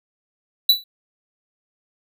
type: tone with exponential decay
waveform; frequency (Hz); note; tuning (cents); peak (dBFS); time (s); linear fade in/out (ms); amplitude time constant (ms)
square; 3954; B7; +1; -8; 0.69-0.84; 5; 32
effects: none